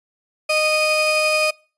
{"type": "tone pair together", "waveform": "35% pulse", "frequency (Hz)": [616.6, 2478], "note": ["D#5", "D#7"], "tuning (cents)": [-16, -8], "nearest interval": "2 octaves", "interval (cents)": 2408, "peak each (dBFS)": -17, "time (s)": [0.49, 1.51], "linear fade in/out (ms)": 10, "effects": ["noise-tail reverb RT60 0.4 s tail -26 dB re dry", "resampled to 22050 Hz"]}